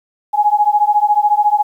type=beating tone pair; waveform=sine; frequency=828 / 842 Hz; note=G#5 / G#5; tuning=-5 / +24 cents; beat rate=14 Hz; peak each=-13 dBFS; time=0.33-1.63 s; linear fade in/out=20 ms; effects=8-bit